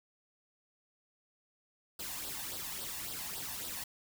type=noise with flanger; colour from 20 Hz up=white; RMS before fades=-41 dBFS; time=1.99-3.84 s; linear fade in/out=5 ms; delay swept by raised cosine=0.22 to 1.15 ms; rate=3.6 Hz; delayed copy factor=+0.65; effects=none

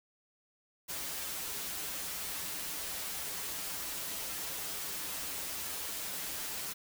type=noise with comb filter; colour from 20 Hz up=white; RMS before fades=-39 dBFS; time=0.88-6.74 s; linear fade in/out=20 ms; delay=8.4 ms; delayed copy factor=-0.75; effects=none

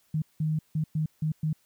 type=tone bursts at uneven times; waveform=sine; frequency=155.56 Hz; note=D#3; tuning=in tune; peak=-24 dBFS; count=6; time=0.14-0.22 / 0.4-0.59 / 0.75-0.84 / 0.95-1.06 / 1.22-1.32 / 1.43-1.53 s; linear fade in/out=5 ms; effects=white hiss -67 dBFS RMS until 1.65 s

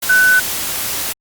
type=tone in noise; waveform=sine; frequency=1500 Hz; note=F#6; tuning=23 cents sharp; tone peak=-8 dBFS; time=0.09-0.4 s; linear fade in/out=10 ms; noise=white; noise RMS=-21 dBFS; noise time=0.02-1.13 s; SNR=+10 dB; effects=Opus 48 kbps

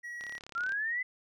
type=tone; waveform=triangle; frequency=1916 Hz; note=A#6; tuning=47 cents sharp; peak=-37 dBFS; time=0.03-0.39 s; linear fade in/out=20 ms
type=click train; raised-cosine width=0.2 ms; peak=-29 dBFS; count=19; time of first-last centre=0.21-0.721 s; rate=35.2 Hz
type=linear sweep; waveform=sine; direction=up; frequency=1349 to 2037 Hz; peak=-30 dBFS; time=0.55-1.03 s; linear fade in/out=10 ms
effects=none

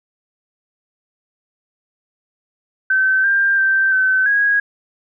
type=tone with pitch steps; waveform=sine; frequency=1538 / 1591 / 1562 / 1528 / 1649 Hz; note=G6 / G6 / G6 / G6 / G#6; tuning=-33 / +25 / -7 / -45 / -13 cents; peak=-12 dBFS; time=2.9-4.6 s; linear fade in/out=5 ms; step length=340 ms; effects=none

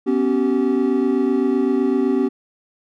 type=tone cluster; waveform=triangle; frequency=249 / 276.9 / 384.3 Hz; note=B3 / C#4 / G4; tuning=+14 / -2 / -34 cents; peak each=-18 dBFS; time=0.06-2.29 s; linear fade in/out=20 ms; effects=none

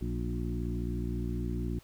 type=harmonic tone with a mistuned harmonic; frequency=59.2 Hz; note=A#1; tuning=27 cents sharp; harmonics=1 / 2 / 3 / 4 / 5 / 6; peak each=-34 / -37 / -39 / -40 / -41 / -42 dBFS; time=0.01-1.79 s; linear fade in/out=5 ms; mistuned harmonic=4; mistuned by=-35 cents; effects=pink hiss -60 dBFS RMS until 1.83 s

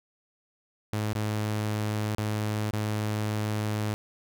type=tone with dropouts; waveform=sawtooth; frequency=106.5 Hz; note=G#2; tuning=44 cents sharp; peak=-23 dBFS; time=0.93-3.94 s; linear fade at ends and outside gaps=0 ms; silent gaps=1.131-1.152 / 2.15-2.183 / 2.708-2.732 s; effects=none

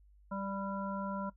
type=harmonic tone with a mistuned harmonic; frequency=196 Hz; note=G3; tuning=in tune; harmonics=1 / 3 / 5 / 7; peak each=-38 / -42 / -42 / -44 dBFS; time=0.31-1.3 s; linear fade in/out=10 ms; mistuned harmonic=5; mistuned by=+17 cents; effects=noise-tail reverb RT60 0.1 s tail -17 dB re dry + added 50 Hz sine -59 dBFS peak until 1.36 s

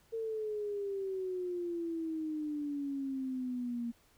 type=exponential sweep; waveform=sine; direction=down; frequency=455.3 to 233.1 Hz; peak=-34 dBFS; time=0.12-3.92 s; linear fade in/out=20 ms; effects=pink hiss -67 dBFS RMS until 4.17 s

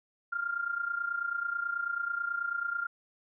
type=tone with amplitude modulation; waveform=sine; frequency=1396.9 Hz; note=F6; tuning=in tune; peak=-27 dBFS; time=0.32-2.87 s; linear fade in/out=10 ms; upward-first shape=sine; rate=29.2 Hz; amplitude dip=75%; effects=none

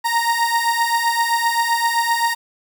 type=beating tone pair; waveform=30% pulse; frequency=926 / 933.7 Hz; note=A#5 / A#5; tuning=-12 / +3 cents; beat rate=7.7 Hz; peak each=-18 / -16 dBFS; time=0.04-2.35 s; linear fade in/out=20 ms; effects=8-bit

